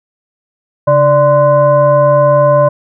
sine tone with frequency modulation, 587.3 Hz, D5, in tune, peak -5 dBFS, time 0.87-2.69 s, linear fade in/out 10 ms, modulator 448 Hz, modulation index 0.84, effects none

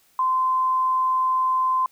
sine tone, 1034 Hz, C6, 21 cents flat, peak -18 dBFS, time 0.19-1.86 s, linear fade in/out 2 ms, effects white hiss -60 dBFS RMS until 1.91 s

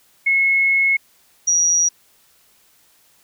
sine tone pair in turn, 2180 / 5766 Hz, C#7 / F#8, -29 / -46 cents, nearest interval octave + perfect fourth, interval 1683 cents, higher second, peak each -13 dBFS, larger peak neither, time 0.26-0.97 / 1.47-1.89 s, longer first, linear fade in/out 10 ms, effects white hiss -56 dBFS RMS until 3.23 s

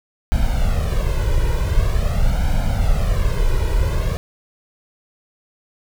brown noise with flanger, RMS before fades -17 dBFS, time 0.32-4.17 s, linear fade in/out 0 ms, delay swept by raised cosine 1.3 to 2.06 ms, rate 0.45 Hz, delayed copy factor +0.85, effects none

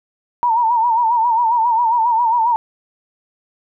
sine tone with vibrato, 929 Hz, A#5, 6 cents flat, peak -12 dBFS, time 0.43-2.56 s, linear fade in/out 0 ms, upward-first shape sine, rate 7.4 Hz, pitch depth 89 cents each way, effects none

